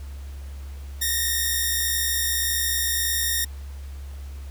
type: tone pair together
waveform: 5% pulse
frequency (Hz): 1811.3 / 1873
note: A6 / A#6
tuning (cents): +50 / +8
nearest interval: minor second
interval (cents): 58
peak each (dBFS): -14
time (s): 1.01-3.45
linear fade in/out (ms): 10
effects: added 69 Hz sine -33 dBFS peak until 4.5 s + pink hiss -51 dBFS RMS until 4.5 s